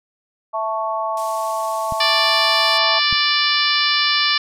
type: chord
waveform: sine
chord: A major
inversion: second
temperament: equal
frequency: 659.3 / 880 / 1108.7 Hz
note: E5 / A5 / C#6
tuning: 0 / 0 / 0 cents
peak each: -24 dBFS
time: 0.53-3 s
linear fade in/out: 20 ms
type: noise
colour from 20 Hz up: violet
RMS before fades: -27 dBFS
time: 1.17-2.78 s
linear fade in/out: 2 ms
type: clicks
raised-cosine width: 5 ms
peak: -17 dBFS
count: 2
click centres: 1.923 / 3.127 s
type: harmonic tone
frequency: 587.3 Hz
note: D5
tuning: in tune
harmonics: 2 / 3 / 4 / 5 / 6 / 7 / 8 / 9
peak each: -23 / -23 / -23 / -23 / -23 / -23 / -23 / -23 dBFS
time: 2-4.38 s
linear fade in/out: 5 ms
effects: low-pass 8000 Hz 12 dB/octave